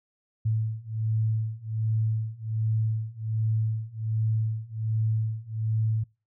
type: beating tone pair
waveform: sine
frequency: 109.6 / 110.9 Hz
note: A2 / A2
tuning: -6 / +14 cents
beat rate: 1.3 Hz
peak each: -28 / -27 dBFS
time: 0.45-6.04 s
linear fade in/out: 10 ms
effects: noise-tail reverb RT60 0.3 s tail -26 dB re dry